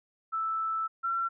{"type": "tone pair in turn", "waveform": "sine", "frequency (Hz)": [1318.5, 1356.4], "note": ["E6", "E6"], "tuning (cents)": [0, 49], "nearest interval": "unison", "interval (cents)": 49, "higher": "second", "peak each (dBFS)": [-28, -27], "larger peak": "second", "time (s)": [[0.32, 0.88], [1.03, 1.29]], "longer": "first", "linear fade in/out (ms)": 20, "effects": []}